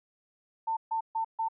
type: tone bursts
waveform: sine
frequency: 897 Hz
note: A5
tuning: 33 cents sharp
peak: -27 dBFS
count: 4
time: 0.67-1.486 s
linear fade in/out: 10 ms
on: 99 ms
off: 140 ms
effects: none